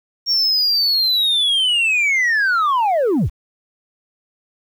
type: linear sweep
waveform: sine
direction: down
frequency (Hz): 5570 to 34.65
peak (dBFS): -11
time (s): 0.26-3.3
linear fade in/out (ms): 50
effects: tanh soft clip ceiling -13 dBFS + 8-bit